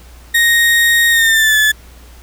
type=tone with pitch glide; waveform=35% pulse; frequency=1864.7 to 1729.8 Hz; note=A#6 to A6; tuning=0 to -30 cents; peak=-7 dBFS; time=0.34-1.72 s; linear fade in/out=10 ms; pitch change=-130 cents; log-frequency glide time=1.1-1.57 s; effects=added 60 Hz sine -37 dBFS peak until 2.22 s + pink hiss -44 dBFS RMS until 2.22 s